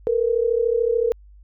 sine tone pair together, 450.1 / 483.7 Hz, A4 / B4, +39 / -36 cents, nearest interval minor second, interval 125 cents, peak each -20 dBFS, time 0.07-1.12 s, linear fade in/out 0 ms, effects added 50 Hz sine -44 dBFS peak until 1.43 s

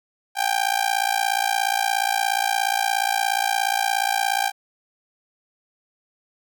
sawtooth tone with amplitude modulation, 791 Hz, G5, 15 cents sharp, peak -12 dBFS, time 0.35-4.52 s, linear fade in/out 50 ms, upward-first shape sine, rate 57 Hz, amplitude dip 95%, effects none

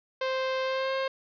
sawtooth tone with pitch glide, 523.3 to 533.1 Hz, C5 to C5, 0 to +32 cents, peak -23 dBFS, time 0.21-1.08 s, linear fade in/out 5 ms, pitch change +32 cents, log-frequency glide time 0.64-0.94 s, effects resampled to 11025 Hz + 9-bit

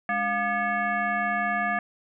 sine tone with frequency modulation, 1205 Hz, D6, 44 cents sharp, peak -23 dBFS, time 0.09-1.79 s, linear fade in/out 2 ms, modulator 499 Hz, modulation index 1.7, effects none

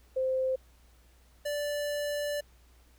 sine / square tone pair in turn, 521 / 584.8 Hz, C5 / D5, -7 / -7 cents, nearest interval major second, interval 200 cents, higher second, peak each -26 / -31 dBFS, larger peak first, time 0.16-0.56 / 1.45-2.41 s, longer second, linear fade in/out 10 ms, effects added 60 Hz sine -58 dBFS peak until 2.98 s + pink hiss -65 dBFS RMS until 2.98 s

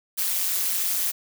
blue noise with amplitude modulation, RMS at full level -22 dBFS, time 0.17-1.12 s, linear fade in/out 20 ms, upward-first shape sine, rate 184 Hz, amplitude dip 65%, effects none

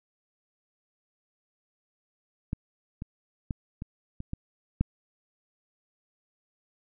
clicks, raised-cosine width 5 ms, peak -17 / -23 / -18 / -23 / -24 / -20 / -11 dBFS, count 7, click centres 2.531 / 3.021 / 3.508 / 3.821 / 4.204 / 4.334 / 4.81 s, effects none

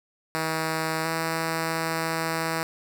5% pulse tone pair in turn, 160 / 162.8 Hz, D#3 / E3, +49 / -21 cents, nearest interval unison, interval 30 cents, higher second, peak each -14 dBFS, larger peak neither, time 0.35-1.05 / 1.05-2.63 s, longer second, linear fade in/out 0 ms, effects none

